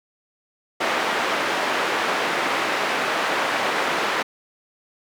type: band-pass noise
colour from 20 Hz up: white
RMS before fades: -23 dBFS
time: 0.8-4.23 s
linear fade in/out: 10 ms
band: 320 to 1800 Hz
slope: 12 dB/octave
effects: none